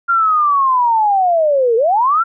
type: linear two-way sweep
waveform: sine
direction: down then up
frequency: 1396.9 to 440 to 1396.9 Hz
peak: -10 dBFS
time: 0.08-2.24 s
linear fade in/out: 20 ms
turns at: 1.76 s
effects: none